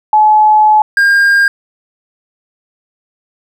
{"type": "tone pair in turn", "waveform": ["sine", "triangle"], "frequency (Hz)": [855, 1609.6], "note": ["A5", "G6"], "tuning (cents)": [-50, 45], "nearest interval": "major seventh", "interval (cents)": 1095, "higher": "second", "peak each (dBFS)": -4, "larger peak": "neither", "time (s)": [[0.13, 0.82], [0.97, 1.48]], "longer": "first", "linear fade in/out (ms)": 2, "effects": []}